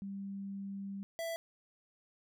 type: tone pair in turn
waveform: sine / square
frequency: 197.2 / 663.3 Hz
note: G3 / E5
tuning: +11 / +11 cents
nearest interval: octave + major sixth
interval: 2100 cents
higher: second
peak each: -39 / -37 dBFS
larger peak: second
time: 0.02-1.03 / 1.19-1.36 s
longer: first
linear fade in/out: 0 ms
effects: none